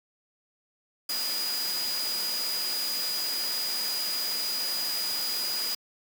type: tone in noise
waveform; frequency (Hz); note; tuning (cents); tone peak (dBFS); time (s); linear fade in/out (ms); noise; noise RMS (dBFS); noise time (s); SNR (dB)
sine; 4914; D#8; -22; -29; 1.09-5.75; 5; white; -34; 1.09-5.75; +2
effects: high-pass 200 Hz 12 dB/octave